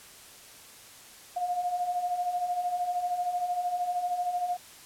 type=beating tone pair; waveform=sine; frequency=703 / 716 Hz; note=F5 / F5; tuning=+11 / +43 cents; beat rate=13 Hz; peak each=-35 / -28 dBFS; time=1.36-4.57 s; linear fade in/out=10 ms; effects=white hiss -50 dBFS RMS until 4.85 s + low-pass 12000 Hz 12 dB/octave